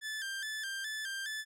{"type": "tone with vibrato", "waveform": "sawtooth", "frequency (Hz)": 1661.2, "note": "G#6", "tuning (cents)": 0, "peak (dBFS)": -33, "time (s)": [0.01, 1.45], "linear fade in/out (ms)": 50, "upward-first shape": "square", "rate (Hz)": 2.4, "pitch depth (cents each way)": 82, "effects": ["low-pass 11000 Hz 12 dB/octave"]}